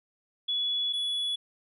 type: tone pair in turn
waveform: sine / triangle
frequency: 3400 / 3400 Hz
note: G#7 / G#7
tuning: +40 / +40 cents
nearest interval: unison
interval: 0 cents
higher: neither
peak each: -26 dBFS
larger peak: neither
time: 0.48-0.93 / 0.93-1.36 s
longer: first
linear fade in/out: 10 ms
effects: resampled to 32000 Hz